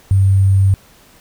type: tone with sample-and-hold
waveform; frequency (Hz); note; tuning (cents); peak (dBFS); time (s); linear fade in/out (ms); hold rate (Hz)
sine; 96.8; G2; -21; -8; 0.11-0.74; 0; 8820
effects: pink hiss -47 dBFS RMS until 1.2 s